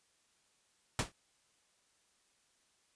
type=noise with exponential decay; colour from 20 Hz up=pink; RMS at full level=-28 dBFS; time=0.99-1.12 s; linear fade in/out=2 ms; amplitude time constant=28 ms; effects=white hiss -73 dBFS RMS until 2.95 s + resampled to 22050 Hz